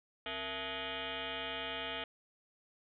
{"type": "tone with frequency modulation", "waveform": "sine", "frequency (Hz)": 1864.7, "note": "A#6", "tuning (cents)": 0, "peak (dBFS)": -37, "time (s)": [0.26, 2.04], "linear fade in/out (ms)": 2, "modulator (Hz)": 200, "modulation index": 7.6, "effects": []}